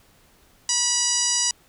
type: harmonic tone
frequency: 971 Hz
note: B5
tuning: 30 cents flat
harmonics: 1 / 2 / 3 / 4 / 5 / 6 / 7 / 8 / 9 / 10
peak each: -36 / -35 / -31 / -34 / -25 / -24 / -29 / -27 / -36 / -35 dBFS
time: 0.69-1.51 s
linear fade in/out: 2 ms
effects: pink hiss -57 dBFS RMS until 1.68 s